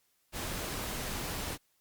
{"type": "noise", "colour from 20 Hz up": "pink", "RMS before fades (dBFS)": -37, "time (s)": [0.32, 1.58], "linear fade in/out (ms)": 50, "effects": ["white hiss -73 dBFS RMS until 1.8 s", "Opus 48 kbps"]}